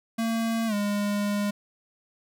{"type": "tone with pitch glide", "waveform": "square", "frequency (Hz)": [227.2, 204.8], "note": ["A#3", "G#3"], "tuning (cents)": [-44, -24], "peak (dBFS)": -25, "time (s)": [0.18, 1.51], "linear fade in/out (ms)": 10, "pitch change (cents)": -180, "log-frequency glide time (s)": [0.67, 0.74], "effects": []}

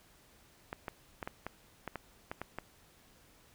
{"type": "clicks", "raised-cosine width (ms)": 0.5, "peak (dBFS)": -23, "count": 10, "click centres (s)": [0.729, 0.882, 1.228, 1.275, 1.466, 1.877, 1.957, 2.315, 2.416, 2.586], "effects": ["pink hiss -63 dBFS RMS until 3.54 s"]}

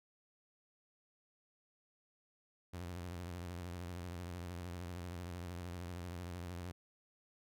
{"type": "tone with vibrato", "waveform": "sawtooth", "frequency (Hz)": 88, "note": "F2", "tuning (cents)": 14, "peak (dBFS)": -39, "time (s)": [2.73, 6.72], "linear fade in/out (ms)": 10, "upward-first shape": "sine", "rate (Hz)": 13, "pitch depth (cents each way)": 78, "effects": []}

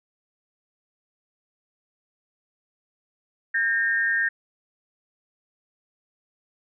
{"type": "tone pair together", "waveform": "sine", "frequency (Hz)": [1603, 1832.7], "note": ["G6", "A#6"], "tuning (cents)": [38, -30], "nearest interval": "major second", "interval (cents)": 232, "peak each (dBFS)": [-24, -22], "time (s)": [3.54, 4.29], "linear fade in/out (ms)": 10, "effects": []}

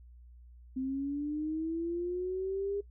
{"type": "linear sweep", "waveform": "sine", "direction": "up", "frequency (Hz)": [258.2, 406.4], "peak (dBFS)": -31, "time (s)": [0.76, 2.81], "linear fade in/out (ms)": 10, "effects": ["noise-tail reverb RT60 0.1 s tail -20 dB re dry", "added 60 Hz sine -51 dBFS peak until 2.9 s"]}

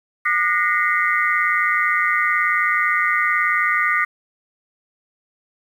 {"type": "tone cluster", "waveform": "sine", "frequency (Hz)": [1210, 1454, 1872, 2050, 2169], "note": ["D#6", "F#6", "A#6", "C7", "C#7"], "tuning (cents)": [-49, -31, 7, -36, -38], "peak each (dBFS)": [-21, -24, -21, -21, -28], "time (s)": [0.25, 4.05], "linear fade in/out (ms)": 10, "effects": ["8-bit"]}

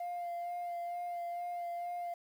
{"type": "tone with vibrato", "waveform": "sine", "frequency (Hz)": 698.5, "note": "F5", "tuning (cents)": 0, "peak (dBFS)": -34, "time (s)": [0, 2.14], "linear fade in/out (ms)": 5, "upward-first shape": "sine", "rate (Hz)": 2.2, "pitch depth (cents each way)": 17, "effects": ["tanh soft clip ceiling -35 dBFS", "10-bit"]}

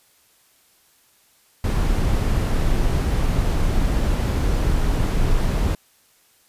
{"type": "noise", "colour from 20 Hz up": "brown", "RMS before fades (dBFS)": -19, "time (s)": [1.64, 5.75], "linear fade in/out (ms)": 2, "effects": ["white hiss -58 dBFS RMS until 6.48 s", "resampled to 32000 Hz"]}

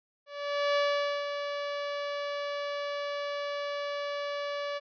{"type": "tone with ADSR envelope", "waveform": "sawtooth", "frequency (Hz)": 575, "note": "D5", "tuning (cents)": -37, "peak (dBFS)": -20, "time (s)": [0.26, 4.8], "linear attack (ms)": 500, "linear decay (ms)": 480, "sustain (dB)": -8, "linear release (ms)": 30, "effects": ["resampled to 11025 Hz"]}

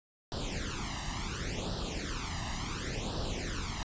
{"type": "noise with flanger", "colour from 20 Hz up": "pink", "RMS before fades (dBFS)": -36, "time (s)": [0.32, 3.83], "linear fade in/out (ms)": 0, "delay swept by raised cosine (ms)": [0.22, 1.06], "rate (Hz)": 0.7, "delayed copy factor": 0.85, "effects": ["resampled to 16000 Hz"]}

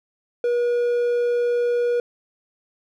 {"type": "tone", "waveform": "triangle", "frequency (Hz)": 481.2, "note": "B4", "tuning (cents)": -45, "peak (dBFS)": -16, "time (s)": [0.44, 2], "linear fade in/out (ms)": 2, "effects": []}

